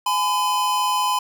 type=tone pair together; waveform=square; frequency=837.9 / 1012 Hz; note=G#5 / B5; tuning=+15 / +42 cents; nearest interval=minor third; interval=327 cents; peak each=-26 / -20 dBFS; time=0.06-1.19 s; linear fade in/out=5 ms; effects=none